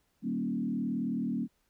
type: tone with frequency modulation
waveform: sine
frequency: 232.9 Hz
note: A#3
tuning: 1 cent flat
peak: -29 dBFS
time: 0.22-1.48 s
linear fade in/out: 50 ms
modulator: 38.8 Hz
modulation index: 1.3
effects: pink hiss -74 dBFS RMS until 1.69 s